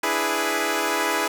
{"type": "chord", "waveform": "10% pulse", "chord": "E dominant seventh", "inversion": "third", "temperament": "equal", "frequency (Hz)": [293.7, 329.6, 415.3, 493.9], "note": ["D4", "E4", "G#4", "B4"], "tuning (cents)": [0, 0, 0, 0], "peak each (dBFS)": [-22, -18, -17, -20], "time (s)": [0.03, 1.28], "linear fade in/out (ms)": 5, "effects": []}